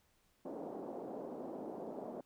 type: band-pass noise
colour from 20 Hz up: pink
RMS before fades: -45 dBFS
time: 0.45-2.21 s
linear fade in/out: 5 ms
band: 240 to 730 Hz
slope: 24 dB/octave
effects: pink hiss -74 dBFS RMS until 2.25 s